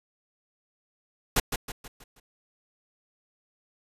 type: noise with echo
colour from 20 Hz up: pink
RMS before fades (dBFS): -22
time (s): 1.36-1.4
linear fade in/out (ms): 5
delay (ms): 160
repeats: 5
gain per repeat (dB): -7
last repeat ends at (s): 2.2
effects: resampled to 32000 Hz